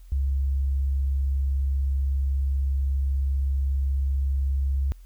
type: tone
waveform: sine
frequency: 68.1 Hz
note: C#2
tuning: 30 cents flat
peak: -21 dBFS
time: 0.12-4.92 s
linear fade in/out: 0 ms
effects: added 43 Hz sine -43 dBFS peak until 5.05 s + white hiss -64 dBFS RMS until 5.05 s